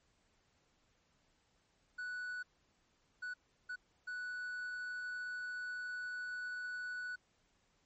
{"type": "tone bursts at uneven times", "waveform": "triangle", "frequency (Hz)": 1480, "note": "F#6", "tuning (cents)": 0, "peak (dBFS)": -38, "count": 4, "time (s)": [[1.98, 2.43], [3.22, 3.34], [3.69, 3.76], [4.07, 7.16]], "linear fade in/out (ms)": 10, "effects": ["pink hiss -75 dBFS RMS until 7.85 s", "MP3 32 kbps"]}